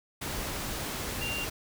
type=tone in noise; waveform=sine; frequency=2779 Hz; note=F7; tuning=9 cents flat; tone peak=-33 dBFS; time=1.21-1.45 s; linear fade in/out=10 ms; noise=pink; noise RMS=-35 dBFS; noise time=0.21-1.5 s; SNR=-1 dB; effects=none